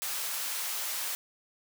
white high-pass noise, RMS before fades -34 dBFS, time 0.02-1.15 s, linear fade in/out 0 ms, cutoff 700 Hz, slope 12 dB/octave, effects none

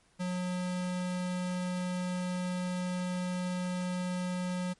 square tone, 180.9 Hz, F#3, 39 cents flat, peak -32 dBFS, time 0.19-4.74 s, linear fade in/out 20 ms, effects pink hiss -67 dBFS RMS until 4.79 s + MP3 48 kbps

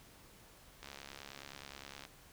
click train, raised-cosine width 0.2 ms, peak -30 dBFS, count 86, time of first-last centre 0.83-2.051 s, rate 69.6 Hz, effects pink hiss -60 dBFS RMS until 2.32 s

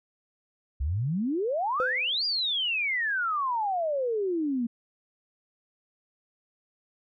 sine exponential two-way sweep, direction up then down, 62.4 to 4920 to 227.2 Hz, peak -25 dBFS, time 0.8-4.67 s, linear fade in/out 10 ms, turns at 2.25 s
triangle tone with exponential decay, 508 Hz, B4, 49 cents sharp, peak -22 dBFS, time 1.8-2.17 s, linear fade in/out 0 ms, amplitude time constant 80 ms
effects none

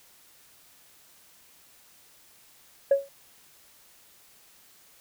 sine tone with exponential decay, 554.4 Hz, C#5, in tune, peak -12 dBFS, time 2.91-3.09 s, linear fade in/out 5 ms, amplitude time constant 37 ms, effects tanh soft clip ceiling -13 dBFS + white hiss -57 dBFS RMS until 5 s

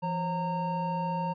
triangle tone cluster, 169 / 541 / 920 Hz, E3 / C#5 / A#5, +43 / -42 / -23 cents, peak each -30 / -36 / -29 dBFS, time 0.02-1.34 s, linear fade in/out 20 ms, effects resampled to 11025 Hz

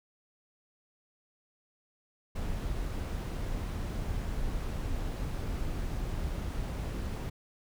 brown noise, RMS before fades -34 dBFS, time 2.35-7.3 s, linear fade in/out 10 ms, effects none

